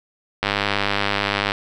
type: click train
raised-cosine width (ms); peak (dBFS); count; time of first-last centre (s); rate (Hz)
0.3; -3; 111; 0.43-1.519; 101
effects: none